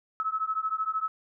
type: beating tone pair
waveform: sine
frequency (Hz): 1289 / 1302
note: E6 / E6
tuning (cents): -39 / -22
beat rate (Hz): 13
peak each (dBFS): -30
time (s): 0.2-1.08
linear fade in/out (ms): 0
effects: none